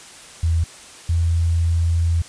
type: tone pair in turn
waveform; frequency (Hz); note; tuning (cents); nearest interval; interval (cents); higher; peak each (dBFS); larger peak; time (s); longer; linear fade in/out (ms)
sine; 82.5 / 83.94; E2 / E2; +2 / +32; unison; 30; second; -15; neither; 0.43-0.64 / 1.09-2.22; second; 5
effects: white hiss -41 dBFS RMS until 2.28 s + resampled to 22050 Hz